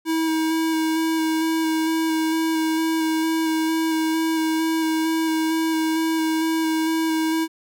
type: tone with vibrato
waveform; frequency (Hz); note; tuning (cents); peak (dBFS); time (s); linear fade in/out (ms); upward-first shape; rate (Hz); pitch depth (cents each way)
square; 321; E4; -46; -20; 0.05-7.48; 50; square; 2.2; 11
effects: none